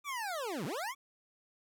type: linear two-way sweep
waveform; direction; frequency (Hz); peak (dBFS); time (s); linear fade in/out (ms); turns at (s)
25% pulse; down then up; 1201 to 127.8 to 1164; -32; 0.04-0.95; 50; 0.65
effects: 12-bit